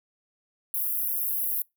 pink high-pass noise, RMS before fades -28 dBFS, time 0.74-1.62 s, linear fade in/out 2 ms, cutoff 11000 Hz, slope 96 dB/octave, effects noise-tail reverb RT60 0.2 s tail -26 dB re dry

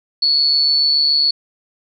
sine tone with amplitude modulation, 4426 Hz, C#8, 3 cents flat, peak -9 dBFS, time 0.22-1.31 s, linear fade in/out 5 ms, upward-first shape sine, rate 147 Hz, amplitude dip 60%, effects none

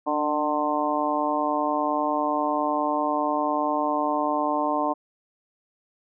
harmonic tone with a mistuned harmonic, 150.1 Hz, D3, 38 cents sharp, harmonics 2 / 3 / 4 / 5 / 6 / 7, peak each -28 / -36 / -28 / -29 / -28 / -28 dBFS, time 0.06-4.94 s, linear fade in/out 20 ms, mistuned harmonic 2, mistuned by -25 cents, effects none

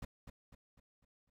brown noise with echo, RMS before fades -43 dBFS, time 0.02-0.05 s, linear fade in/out 5 ms, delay 250 ms, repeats 5, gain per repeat -7 dB, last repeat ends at 1.3 s, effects none

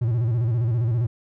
triangle tone with vibrato, 116.54 Hz, A#2, in tune, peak -17 dBFS, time 0.01-1.07 s, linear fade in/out 10 ms, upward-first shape square, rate 15 Hz, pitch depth 93 cents each way, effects none

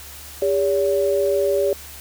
sine tone pair together, 401.9 / 568.6 Hz, G4 / C#5, +43 / +44 cents, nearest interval tritone, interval 601 cents, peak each -19 dBFS, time 0.42-1.73 s, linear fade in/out 2 ms, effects added 72 Hz sine -43 dBFS peak until 2 s + white hiss -39 dBFS RMS until 2 s

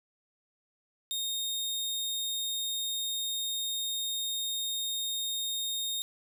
sawtooth tone, 3700 Hz, A#7, 14 cents flat, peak -28 dBFS, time 1.11-6.02 s, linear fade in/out 0 ms, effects none

